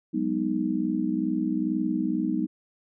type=chord; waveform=sine; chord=G# minor seventh; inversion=third; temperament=just; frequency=186.89 / 207.7 / 249.2 / 311.5 Hz; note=F#3 / G#3 / B3 / D#4; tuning=+18 / 0 / +16 / +2 cents; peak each=-31 / -31 / -29 / -27 dBFS; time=0.13-2.47 s; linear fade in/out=20 ms; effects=none